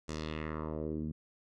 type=tone with low-pass filter sweep; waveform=10% pulse; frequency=77.78 Hz; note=D#2; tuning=in tune; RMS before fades=-38 dBFS; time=0.08-1.12 s; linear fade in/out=10 ms; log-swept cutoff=7400 to 190 Hz; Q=2.1; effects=none